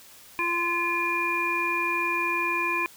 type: harmonic tone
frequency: 344.4 Hz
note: F4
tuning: 24 cents flat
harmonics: 1 / 3 / 5 / 7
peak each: -33 / -28 / -35 / -26 dBFS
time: 0.39-2.86 s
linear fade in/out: 0 ms
effects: white hiss -50 dBFS RMS until 2.96 s